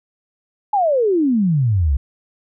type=exponential sweep; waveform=sine; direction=down; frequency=860 to 63.1 Hz; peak=-13 dBFS; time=0.73-1.97 s; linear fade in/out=5 ms; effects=none